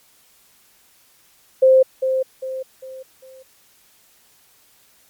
sine tone with echo, 523.3 Hz, C5, in tune, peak -8 dBFS, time 1.62-1.83 s, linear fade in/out 10 ms, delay 400 ms, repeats 4, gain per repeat -8 dB, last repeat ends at 3.43 s, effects white hiss -55 dBFS RMS until 5.09 s + MP3 96 kbps

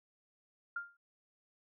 sine tone with exponential decay, 1400 Hz, F6, 4 cents sharp, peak -33 dBFS, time 0.76-0.97 s, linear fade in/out 5 ms, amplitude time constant 45 ms, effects none

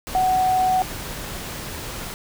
sine tone in noise, 745 Hz, F#5, 12 cents sharp, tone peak -16 dBFS, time 0.15-0.82 s, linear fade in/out 0 ms, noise pink, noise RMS -32 dBFS, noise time 0.07-2.14 s, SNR +13 dB, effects none

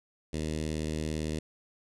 10% pulse tone with notch filter, 77.78 Hz, D#2, in tune, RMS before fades -33 dBFS, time 0.33-1.39 s, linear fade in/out 5 ms, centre 1200 Hz, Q 0.7, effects resampled to 24000 Hz

